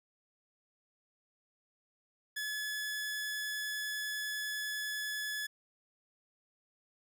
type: tone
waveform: sawtooth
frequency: 1710 Hz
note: A6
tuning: 50 cents flat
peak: -32 dBFS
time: 2.36-5.47 s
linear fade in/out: 10 ms
effects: none